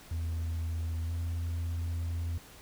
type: tone with pitch glide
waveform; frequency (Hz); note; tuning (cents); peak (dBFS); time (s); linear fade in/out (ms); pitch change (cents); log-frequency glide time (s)
sine; 82.41 to 84.53; E2 to E2; 0 to +44; -28; 0.11-2.38; 5; +44; 1.06-1.12
effects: tanh soft clip ceiling -30 dBFS + pink hiss -53 dBFS RMS until 2.61 s

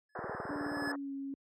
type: tone with exponential growth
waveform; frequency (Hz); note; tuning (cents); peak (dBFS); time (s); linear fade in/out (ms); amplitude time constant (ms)
square; 1710; A6; -50; -35; 0.09-0.92; 5; 180
type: band-pass noise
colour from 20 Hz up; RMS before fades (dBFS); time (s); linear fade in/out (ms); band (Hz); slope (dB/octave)
pink; -41; 0.15-0.96; 5; 360 to 1800; 96
type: click train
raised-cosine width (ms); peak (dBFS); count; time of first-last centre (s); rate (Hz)
3; -31; 14; 0.19-0.874; 19
type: tone with pitch glide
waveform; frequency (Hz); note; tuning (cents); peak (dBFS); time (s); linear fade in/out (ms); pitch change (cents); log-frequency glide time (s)
sine; 290 to 274.7; D4 to C#4; -22 to -16; -37; 0.49-1.34; 2; -94; 0.75-1.13
effects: high-pass 100 Hz 12 dB/octave + low-pass 8000 Hz 12 dB/octave

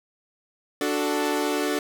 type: chord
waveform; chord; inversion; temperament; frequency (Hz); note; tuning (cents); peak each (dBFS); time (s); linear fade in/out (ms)
sawtooth; D major; none; equal; 293.7 / 370 / 440; D4 / F#4 / A4; 0 / 0 / 0; -22 / -25 / -24; 0.81-1.79; 2
effects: none

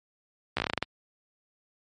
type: slowing click train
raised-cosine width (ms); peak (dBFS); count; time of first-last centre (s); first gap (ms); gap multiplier
0.3; -10; 10; 0.57-0.826; 14; 1.17
effects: high-pass 60 Hz 12 dB/octave + MP3 48 kbps

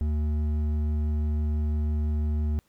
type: tone with hard clipping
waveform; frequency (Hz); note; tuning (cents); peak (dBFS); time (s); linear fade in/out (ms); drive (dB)
triangle; 75.5; D2; +48; -25; 0.01-2.59; 0; 11
effects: pink hiss -68 dBFS RMS until 2.68 s

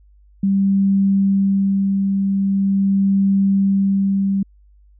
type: tone with tremolo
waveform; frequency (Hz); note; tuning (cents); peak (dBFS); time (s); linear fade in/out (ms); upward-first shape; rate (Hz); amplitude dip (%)
sine; 196; G3; 0; -12; 0.43-4.43; 5; sine; 0.43; 30
effects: added 50 Hz sine -47 dBFS peak until 4.99 s

